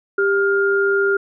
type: tone pair together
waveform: sine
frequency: 395.7 / 1410.1 Hz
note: G4 / F6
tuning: +16 / +16 cents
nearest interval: octave + minor seventh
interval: 2200 cents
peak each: -16 / -18 dBFS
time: 0.18-1.17 s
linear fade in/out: 5 ms
effects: none